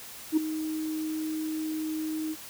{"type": "tone with ADSR envelope", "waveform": "sine", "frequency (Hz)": 313, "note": "D#4", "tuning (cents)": 10, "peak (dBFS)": -16, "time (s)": [0.32, 2.36], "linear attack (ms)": 51, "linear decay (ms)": 9, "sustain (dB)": -13, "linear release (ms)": 46, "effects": ["tanh soft clip ceiling -16 dBFS", "white hiss -44 dBFS RMS until 2.49 s"]}